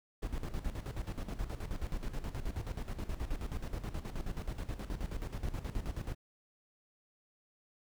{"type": "noise with tremolo", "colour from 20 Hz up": "brown", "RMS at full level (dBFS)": -36, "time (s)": [0.22, 6.15], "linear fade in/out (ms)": 10, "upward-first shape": "square", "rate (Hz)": 9.4, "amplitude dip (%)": 70, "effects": []}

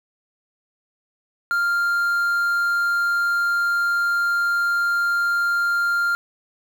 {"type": "tone with quantisation", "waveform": "triangle", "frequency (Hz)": 1396.9, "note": "F6", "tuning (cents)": 0, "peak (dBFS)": -16, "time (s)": [1.51, 6.15], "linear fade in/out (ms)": 0, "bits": 7, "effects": []}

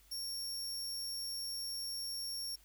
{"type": "tone", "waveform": "sawtooth", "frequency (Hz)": 5510, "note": "F8", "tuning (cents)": -24, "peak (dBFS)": -36, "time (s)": [0.11, 2.56], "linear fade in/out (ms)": 10, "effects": ["added 50 Hz sine -64 dBFS peak until 2.64 s", "white hiss -66 dBFS RMS until 2.64 s"]}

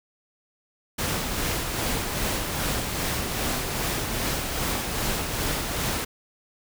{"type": "noise with tremolo", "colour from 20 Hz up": "pink", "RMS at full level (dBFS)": -26, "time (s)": [0.98, 6.05], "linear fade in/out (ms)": 10, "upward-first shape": "sine", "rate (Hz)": 2.5, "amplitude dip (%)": 35, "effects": []}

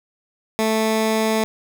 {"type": "tone", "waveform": "15% pulse", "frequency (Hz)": 220, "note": "A3", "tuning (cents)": 0, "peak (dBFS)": -11, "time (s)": [0.59, 1.44], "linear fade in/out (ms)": 0, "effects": []}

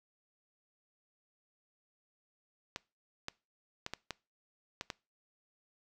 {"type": "clicks", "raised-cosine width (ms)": 0.2, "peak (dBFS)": -20, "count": 7, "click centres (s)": [2.761, 3.284, 3.864, 3.936, 4.107, 4.811, 4.902], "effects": ["noise-tail reverb RT60 0.3 s tail -23 dB re dry"]}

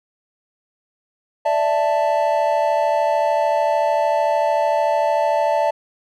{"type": "chord", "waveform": "triangle", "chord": "D suspended second", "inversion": "none", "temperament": "just", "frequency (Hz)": [587.3, 660.7, 881], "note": ["D5", "E5", "A5"], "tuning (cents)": [0, 4, 2], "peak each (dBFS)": -18, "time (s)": [1.45, 5.71], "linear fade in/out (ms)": 10, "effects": []}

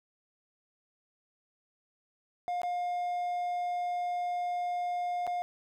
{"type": "tone with dropouts", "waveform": "triangle", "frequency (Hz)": 710, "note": "F5", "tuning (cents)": 28, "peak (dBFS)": -28, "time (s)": [2.48, 5.42], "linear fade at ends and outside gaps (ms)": 0, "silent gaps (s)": [[2.617, 2.633], [5.267, 5.275]], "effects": []}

